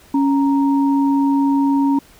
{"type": "tone pair together", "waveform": "sine", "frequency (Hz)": [277.2, 932.3], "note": ["C#4", "A#5"], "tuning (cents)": [0, 0], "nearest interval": "octave + major sixth", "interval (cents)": 2100, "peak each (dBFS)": [-13, -22], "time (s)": [0.14, 1.99], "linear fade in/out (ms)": 5, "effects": ["pink hiss -48 dBFS RMS until 2.19 s"]}